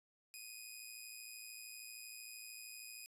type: tone with amplitude modulation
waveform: 10% pulse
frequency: 2494 Hz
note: D#7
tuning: 3 cents sharp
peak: -38 dBFS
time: 0.34-3.06 s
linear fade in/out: 0 ms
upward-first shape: sine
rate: 113 Hz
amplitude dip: 50%
effects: resampled to 32000 Hz + 13-bit